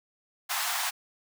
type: high-pass noise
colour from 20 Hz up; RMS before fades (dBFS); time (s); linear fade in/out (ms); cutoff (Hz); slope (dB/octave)
pink; -30; 0.49-0.91; 20; 700; 96
effects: none